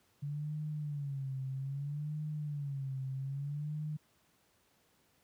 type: tone with vibrato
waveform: sine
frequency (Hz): 142.2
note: C#3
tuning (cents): +45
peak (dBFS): -35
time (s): 0.22-3.97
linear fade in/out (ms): 10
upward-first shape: sine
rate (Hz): 0.62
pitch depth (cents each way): 120
effects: pink hiss -71 dBFS RMS until 5.23 s + high-pass 80 Hz 12 dB/octave